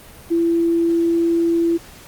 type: tone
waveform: sine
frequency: 336 Hz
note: E4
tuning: 33 cents sharp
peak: -14 dBFS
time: 0.3-1.78 s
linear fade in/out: 20 ms
effects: pink hiss -42 dBFS RMS until 2.07 s + Opus 32 kbps